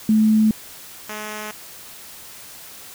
sine / 5% pulse tone pair in turn, 217.1 / 212.8 Hz, A3 / G#3, -23 / +42 cents, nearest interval unison, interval 35 cents, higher first, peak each -12 / -18 dBFS, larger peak first, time 0.09-0.51 / 1.09-1.51 s, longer neither, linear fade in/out 2 ms, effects white hiss -40 dBFS RMS until 2.94 s

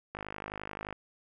click train, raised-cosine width 0.5 ms, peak -23 dBFS, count 41, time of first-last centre 0.15-0.927 s, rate 51.5 Hz, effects none

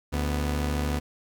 sawtooth tone pair together, 73.4 / 246.9 Hz, D2 / B3, 0 / 0 cents, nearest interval octave + major sixth, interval 2100 cents, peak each -22 / -28 dBFS, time 0.12-1 s, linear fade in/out 20 ms, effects none

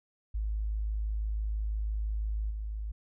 sine tone with level steps, 53 Hz, G#1, 36 cents sharp, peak -29 / -33 dBFS, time 0.34-2.92 s, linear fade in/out 10 ms, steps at 2.5 s, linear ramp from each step 10 ms, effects none

